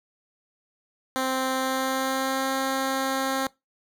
10% pulse tone with pitch glide, 261.6 to 266.9 Hz, C4 to C4, 0 to +35 cents, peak -16 dBFS, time 1.16-3.47 s, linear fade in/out 0 ms, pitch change +35 cents, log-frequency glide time 1.52-2.52 s, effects noise-tail reverb RT60 0.2 s tail -22 dB re dry

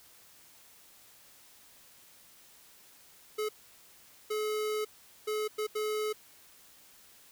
square tone bursts at uneven times, 427.5 Hz, A4, 50 cents flat, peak -31 dBFS, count 5, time 3.38-3.49 / 4.3-4.85 / 5.27-5.48 / 5.58-5.67 / 5.75-6.13 s, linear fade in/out 10 ms, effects white hiss -58 dBFS RMS until 7.31 s

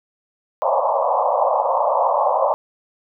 pink band-pass noise, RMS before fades -18 dBFS, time 0.62-2.54 s, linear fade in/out 0 ms, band 520 to 1100 Hz, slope 96 dB/octave, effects none

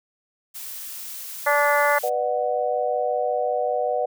blue noise, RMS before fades -35 dBFS, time 0.54-2.1 s, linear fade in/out 20 ms
harmonic tone, 290 Hz, D4, 22 cents flat, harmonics 2 / 3 / 4 / 5 / 6 / 7, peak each -21 / -23 / -24 / -25 / -26 / -26 dBFS, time 1.46-1.99 s, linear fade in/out 10 ms
sine chord, B minor, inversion none, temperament equal with one note detuned, 493.9 / 599.3 / 740 Hz, B4 / D5 / F#5, 0 / +35 / 0 cents, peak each -25 dBFS, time 2.03-4.06 s, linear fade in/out 10 ms
effects none

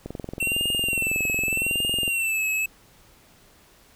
click train, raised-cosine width 2 ms, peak -19 dBFS, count 45, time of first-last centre 0.06-2.078 s, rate 21.8 Hz
square tone with vibrato, 2700 Hz, E7, 41 cents sharp, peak -23 dBFS, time 0.4-2.66 s, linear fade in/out 5 ms, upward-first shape sine, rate 0.83 Hz, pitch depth 81 cents each way
effects pink hiss -55 dBFS RMS until 3.95 s

